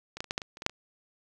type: clicks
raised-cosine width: 0.2 ms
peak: -22 / -15 / -30 / -13 / -12 / -22 / -29 / -21 / -6 / -28 dBFS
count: 10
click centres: 0.17 / 0.205 / 0.243 / 0.309 / 0.379 / 0.418 / 0.571 / 0.621 / 0.664 / 0.696 s
effects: none